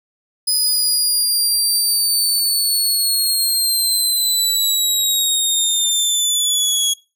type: linear sweep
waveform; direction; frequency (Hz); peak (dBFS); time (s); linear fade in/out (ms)
20% pulse; down; 5010 to 3322; -9; 0.47-6.94; 10
effects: noise-tail reverb RT60 0.3 s tail -22 dB re dry